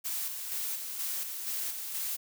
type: noise with tremolo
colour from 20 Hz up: blue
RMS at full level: -34 dBFS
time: 0.04-2.17 s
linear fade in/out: 20 ms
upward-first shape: square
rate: 2.1 Hz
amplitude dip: 40%
effects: none